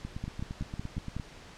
two click trains, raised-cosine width 5 ms, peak -24 / -22 dBFS, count 11 / 6, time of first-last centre 0.05-1.198 / 0.24-1.166 s, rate 8.71 / 5.4 Hz, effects pink hiss -50 dBFS RMS until 1.57 s + low-pass 6000 Hz 12 dB/octave

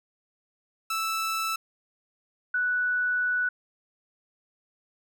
sawtooth / sine tone pair in turn, 1318.5 / 1480 Hz, E6 / F#6, 0 / 0 cents, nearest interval major second, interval 200 cents, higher second, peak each -23 dBFS, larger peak neither, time 0.9-1.56 / 2.54-3.49 s, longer second, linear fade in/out 5 ms, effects none

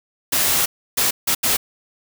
white noise bursts at uneven times, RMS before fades -18 dBFS, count 4, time 0.32-0.66 / 0.97-1.11 / 1.27-1.35 / 1.43-1.57 s, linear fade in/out 10 ms, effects none

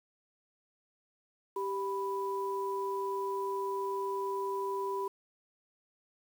sine tone pair together, 392 / 987.8 Hz, G4 / B5, 0 / 0 cents, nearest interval octave + major third, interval 1600 cents, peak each -34 / -35 dBFS, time 1.56-5.08 s, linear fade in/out 5 ms, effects 9-bit

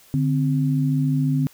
sine tone pair together, 146.83 / 260.9 Hz, D3 / C4, 0 / -5 cents, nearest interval minor seventh, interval 995 cents, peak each -19 / -22 dBFS, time 0.14-1.47 s, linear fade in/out 0 ms, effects white hiss -52 dBFS RMS until 1.53 s

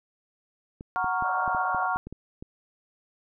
clicks, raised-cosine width 3 ms, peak -26 dBFS, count 10, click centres 0.809 / 1.044 / 1.224 / 1.478 / 1.548 / 1.747 / 1.96 / 2.07 / 2.126 / 2.425 s
sine chord, Gb major seventh, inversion none, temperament equal, 740 / 932.3 / 1108.7 / 1396.9 Hz, Gb5 / Bb5 / Db6 / F6, 0 / 0 / 0 / 0 cents, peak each -29 / -31 / -30 / -30 dBFS, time 0.96-1.97 s, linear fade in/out 0 ms
pink band-pass noise, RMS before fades -37 dBFS, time 1.24-1.87 s, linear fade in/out 5 ms, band 560 to 1500 Hz, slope 96 dB/octave
effects none

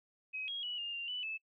sine tone with pitch steps, 2536 / 3282 / 2939 / 2818 / 2783 / 2978 / 2617 Hz, D#7 / G#7 / F#7 / F7 / F7 / F#7 / E7, +32 / -21 / -12 / +15 / -7 / +11 / -13 cents, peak -37 dBFS, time 0.33-1.38 s, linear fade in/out 20 ms, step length 150 ms, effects noise-tail reverb RT60 0.1 s tail -22 dB re dry

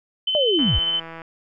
sine tone with tremolo, 3055 Hz, G7, 45 cents flat, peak -18 dBFS, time 0.27-1 s, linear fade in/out 5 ms, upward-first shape sine, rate 15 Hz, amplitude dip 30%
sine linear sweep, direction down, 626 to 37.77 Hz, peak -18 dBFS, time 0.35-0.79 s, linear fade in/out 0 ms
click train, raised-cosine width 0.5 ms, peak -22 dBFS, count 104, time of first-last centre 0.59-1.218 s, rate 164 Hz
effects none

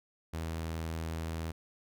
sawtooth tone, 81.3 Hz, E2, 23 cents flat, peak -31 dBFS, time 0.33-1.52 s, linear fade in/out 10 ms, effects none

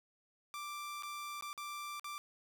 sawtooth tone with dropouts, 1177 Hz, D6, 3 cents sharp, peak -38 dBFS, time 0.54-2.18 s, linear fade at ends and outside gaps 0 ms, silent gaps 1.024-1.033 / 1.41-1.424 / 1.53-1.577 / 1.996-2.044 s, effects none

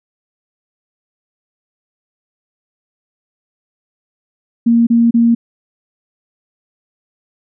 sine tone bursts, 233.1 Hz, A#3, in tune, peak -7 dBFS, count 3, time 4.66-5.35 s, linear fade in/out 10 ms, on 210 ms, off 30 ms, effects none

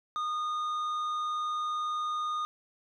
triangle tone with tanh clipping, 1227 Hz, D#6, 25 cents flat, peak -31 dBFS, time 0.16-2.45 s, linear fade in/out 0 ms, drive 11 dB, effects none

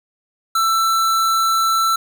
square tone, 1333 Hz, E6, 19 cents sharp, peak -15 dBFS, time 0.55-1.96 s, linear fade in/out 5 ms, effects none

